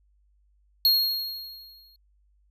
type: tone with exponential decay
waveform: square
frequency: 4278 Hz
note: C8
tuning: 38 cents sharp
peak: -16 dBFS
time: 0.85-1.96 s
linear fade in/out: 1 ms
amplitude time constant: 240 ms
effects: added 50 Hz sine -61 dBFS peak until 2.5 s